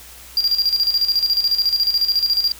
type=tone with tremolo; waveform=triangle; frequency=4774 Hz; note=D8; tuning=28 cents sharp; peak=-12 dBFS; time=0.37-2.52 s; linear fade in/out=2 ms; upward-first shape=square; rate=14 Hz; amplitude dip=65%; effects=added 60 Hz sine -46 dBFS peak until 2.59 s + white hiss -41 dBFS RMS until 2.59 s